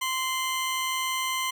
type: tone pair together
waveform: 20% pulse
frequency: 1041.9 / 2965 Hz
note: C6 / F#7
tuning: -8 / +3 cents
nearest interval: octave + tritone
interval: 1811 cents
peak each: -22 / -29 dBFS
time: 0.01-1.51 s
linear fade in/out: 10 ms
effects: none